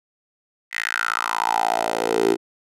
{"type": "tone with high-pass filter sweep", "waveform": "10% pulse", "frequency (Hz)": 56.5, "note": "A1", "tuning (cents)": 47, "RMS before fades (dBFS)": -22, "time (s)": [0.71, 2.37], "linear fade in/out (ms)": 50, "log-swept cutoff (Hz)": [2000, 360], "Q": 5.6, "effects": ["low-pass 12000 Hz 12 dB/octave"]}